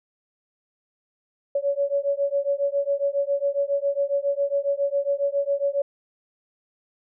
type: beating tone pair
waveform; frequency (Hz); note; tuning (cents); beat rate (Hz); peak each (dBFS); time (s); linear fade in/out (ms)
sine; 559 / 566.3; C#5 / C#5; +14 / +37; 7.3; -24; 1.55-5.82; 5
effects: none